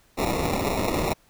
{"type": "noise with sample-and-hold", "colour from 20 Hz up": "white", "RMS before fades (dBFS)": -25, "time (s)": [0.17, 1.14], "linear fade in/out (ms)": 20, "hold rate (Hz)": 1575, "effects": ["pink hiss -60 dBFS RMS until 1.29 s"]}